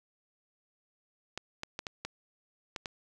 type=clicks; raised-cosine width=0.2 ms; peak=-19 dBFS; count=7; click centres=1.376 / 1.634 / 1.791 / 1.868 / 2.05 / 2.762 / 2.858 s; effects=none